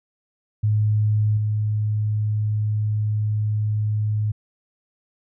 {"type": "tone with level steps", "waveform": "sine", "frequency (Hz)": 106.4, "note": "G#2", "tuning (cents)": 42, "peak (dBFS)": [-16, -19], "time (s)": [0.63, 4.32], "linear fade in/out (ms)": 10, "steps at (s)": 1.37, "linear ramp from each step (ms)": 5, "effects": []}